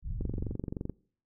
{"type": "low-pass noise", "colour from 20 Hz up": "pink", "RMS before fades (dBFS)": -36, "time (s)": [0.02, 0.57], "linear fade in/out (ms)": 50, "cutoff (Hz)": 130, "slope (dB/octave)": 24}
{"type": "click train", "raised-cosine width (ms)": 3, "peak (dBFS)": -22, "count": 17, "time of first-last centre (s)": [0.21, 0.897], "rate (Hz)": 23.3}
{"effects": ["noise-tail reverb RT60 0.5 s tail -23 dB re dry"]}